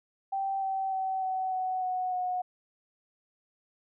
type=tone with pitch steps; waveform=sine; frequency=779 / 770.5 / 762.1 / 753.8 / 745.5 / 737.4 / 729.4 Hz; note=G5 / G5 / G5 / F#5 / F#5 / F#5 / F#5; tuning=-11 / -30 / -49 / +32 / +13 / -6 / -25 cents; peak=-28 dBFS; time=0.32-2.42 s; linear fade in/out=10 ms; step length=300 ms; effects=none